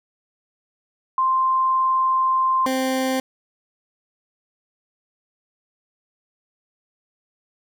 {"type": "tone pair in turn", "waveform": ["sine", "20% pulse"], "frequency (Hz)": [1046.5, 261.6], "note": ["C6", "C4"], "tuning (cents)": [0, 0], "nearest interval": "2 octaves", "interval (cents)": 2400, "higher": "first", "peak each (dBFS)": [-16, -15], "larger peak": "second", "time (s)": [[1.18, 2.66], [2.66, 3.2]], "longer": "first", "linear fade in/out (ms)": 2, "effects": []}